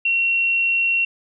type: tone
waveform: sine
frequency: 2732 Hz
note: F7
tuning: 39 cents flat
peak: -16 dBFS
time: 0.05-1.05 s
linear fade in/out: 5 ms
effects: none